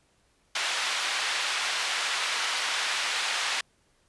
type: band-pass noise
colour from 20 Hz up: white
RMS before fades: -29 dBFS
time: 0.55-3.61 s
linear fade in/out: 5 ms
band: 920 to 3700 Hz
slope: 12 dB/octave
effects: pink hiss -67 dBFS RMS until 4.08 s + resampled to 24000 Hz